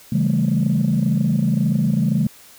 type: chord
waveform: sine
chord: A dominant seventh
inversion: first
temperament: just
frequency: 137.5 / 165 / 198 / 220 Hz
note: C#3 / E3 / G3 / A3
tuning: -14 / +2 / +18 / 0 cents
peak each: -20 dBFS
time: 0.12-2.27 s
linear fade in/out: 5 ms
effects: tanh soft clip ceiling -9 dBFS + white hiss -46 dBFS RMS until 2.58 s